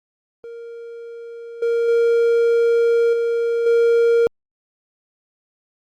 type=tone with level steps; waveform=triangle; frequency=466.2 Hz; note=A#4; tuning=in tune; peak=-30 / -14 / -11 / -15 / -10 dBFS; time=0.44-4.27 s; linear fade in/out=0 ms; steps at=1.62 / 1.88 / 3.13 / 3.66 s; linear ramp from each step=5 ms; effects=Opus 48 kbps